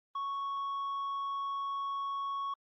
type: tone with tanh clipping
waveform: sine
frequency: 1108.7 Hz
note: C#6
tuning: in tune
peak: -34 dBFS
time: 0.15-2.54 s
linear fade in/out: 5 ms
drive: 3 dB
effects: Opus 24 kbps